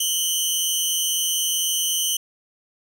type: tone pair together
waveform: 15% pulse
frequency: 2958 / 3129 Hz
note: F#7 / G7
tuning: -1 / -4 cents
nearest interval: minor second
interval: 97 cents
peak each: -16 dBFS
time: 0-2.17 s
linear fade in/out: 5 ms
effects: none